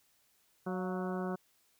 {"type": "harmonic tone with a mistuned harmonic", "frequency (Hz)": 185, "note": "F#3", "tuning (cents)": 0, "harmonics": [1, 2, 3, 4, 5, 6, 7, 8], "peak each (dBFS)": [-36, -39, -44, -44, -49, -47, -49, -49], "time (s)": [0.66, 1.36], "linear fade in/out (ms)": 10, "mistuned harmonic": 4, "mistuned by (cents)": -50, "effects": ["white hiss -71 dBFS RMS until 1.79 s"]}